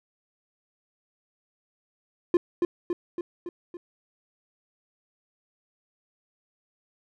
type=tone with echo; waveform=triangle; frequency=349.2 Hz; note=F4; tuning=in tune; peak=-14 dBFS; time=2.34-2.37 s; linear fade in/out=2 ms; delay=280 ms; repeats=5; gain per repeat=-4 dB; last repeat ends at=3.77 s; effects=none